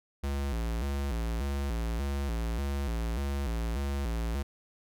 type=tone with vibrato; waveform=square; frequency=63 Hz; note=B1; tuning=35 cents sharp; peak=-30 dBFS; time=0.23-4.43 s; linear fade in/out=10 ms; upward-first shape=square; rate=1.7 Hz; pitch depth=180 cents each way; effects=none